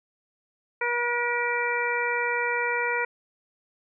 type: harmonic tone with a mistuned harmonic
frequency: 480.6 Hz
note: B4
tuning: 47 cents flat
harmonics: 1 / 2 / 3 / 4 / 5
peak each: -30 / -30 / -30 / -30 / -30 dBFS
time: 0.81-3.05 s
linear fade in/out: 5 ms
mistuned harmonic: 5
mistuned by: -44 cents
effects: none